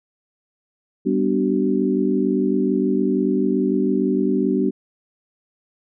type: chord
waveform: sine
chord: G major seventh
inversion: none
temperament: equal with one note detuned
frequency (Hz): 196 / 246.9 / 293.7 / 379.5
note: G3 / B3 / D4 / F#4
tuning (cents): 0 / 0 / 0 / +44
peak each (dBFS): -22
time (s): 1.05-4.71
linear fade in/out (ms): 20
effects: none